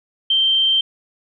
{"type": "tone", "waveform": "sine", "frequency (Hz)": 3136, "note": "G7", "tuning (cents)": 0, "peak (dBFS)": -13, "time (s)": [0.3, 0.81], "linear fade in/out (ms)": 5, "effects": []}